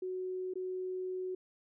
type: tone with dropouts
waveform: sine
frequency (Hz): 370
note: F#4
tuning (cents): 0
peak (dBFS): -35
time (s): 0.02-1.35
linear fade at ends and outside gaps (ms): 5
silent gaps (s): 0.538-0.555
effects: none